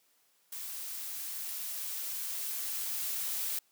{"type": "noise with level ramp", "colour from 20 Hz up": "blue", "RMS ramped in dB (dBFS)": [-41, -34], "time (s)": [0.52, 3.59], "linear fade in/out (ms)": 5, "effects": ["white hiss -70 dBFS RMS until 3.71 s", "high-pass 200 Hz 12 dB/octave"]}